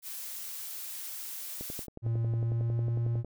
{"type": "noise", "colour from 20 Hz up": "blue", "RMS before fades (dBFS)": -40, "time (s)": [0.02, 1.87], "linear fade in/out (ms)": 50}
{"type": "click train", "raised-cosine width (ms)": 2, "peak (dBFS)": -27, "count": 19, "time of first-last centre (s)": [1.61, 3.246], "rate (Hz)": 11}
{"type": "tone with pitch glide", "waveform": "triangle", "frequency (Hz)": [115.1, 117.11], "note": ["A#2", "A#2"], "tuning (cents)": [-22, 8], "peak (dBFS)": -25, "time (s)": [2.02, 3.24], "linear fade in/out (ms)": 50, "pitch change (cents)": 30, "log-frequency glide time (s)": [2.33, 2.86]}
{"effects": []}